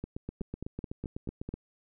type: two click trains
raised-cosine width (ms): 3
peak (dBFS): -23 / -24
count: 13 / 6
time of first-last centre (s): 0.04-1.54 / 0.41-1.49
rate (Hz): 8 / 4.63
effects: none